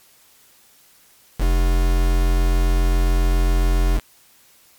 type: tone with quantisation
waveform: triangle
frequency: 43.65 Hz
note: F1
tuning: in tune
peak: -12 dBFS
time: 1.38-4.01 s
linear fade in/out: 50 ms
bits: 4
effects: white hiss -53 dBFS RMS until 4.78 s + MP3 96 kbps